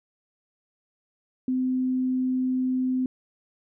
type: tone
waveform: sine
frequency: 256.5 Hz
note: C4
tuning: 34 cents flat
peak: -22 dBFS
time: 1.48-3.06 s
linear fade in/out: 2 ms
effects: none